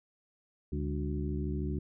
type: harmonic tone with a mistuned harmonic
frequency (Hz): 73.42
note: D2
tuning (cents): 0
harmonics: 1 / 2 / 3 / 4 / 5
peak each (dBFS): -34 / -37 / -39 / -40 / -41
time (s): 0.72-1.79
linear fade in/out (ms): 5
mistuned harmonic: 3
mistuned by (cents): -100
effects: none